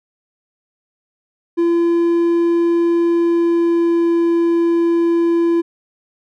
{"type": "tone with pitch glide", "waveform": "triangle", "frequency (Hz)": [340, 338], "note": ["F4", "E4"], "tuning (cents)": [-46, 43], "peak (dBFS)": -10, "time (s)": [1.57, 5.62], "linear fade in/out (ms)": 20, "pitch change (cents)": -11, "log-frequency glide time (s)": [3.08, 4.15], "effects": []}